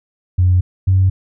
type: tone pair in turn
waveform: sine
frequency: 90.7 / 94.39 Hz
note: F#2 / F#2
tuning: -34 / +35 cents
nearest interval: minor second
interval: 69 cents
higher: second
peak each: -8 dBFS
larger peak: neither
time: 0.38-0.61 / 0.87-1.1 s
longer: neither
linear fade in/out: 10 ms
effects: tanh soft clip ceiling -4 dBFS